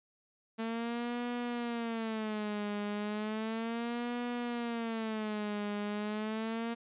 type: tone with vibrato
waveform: sawtooth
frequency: 223.5 Hz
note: A3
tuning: 27 cents sharp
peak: -30 dBFS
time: 0.58-6.75 s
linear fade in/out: 20 ms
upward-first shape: sine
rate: 0.34 Hz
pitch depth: 140 cents each way
effects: resampled to 8000 Hz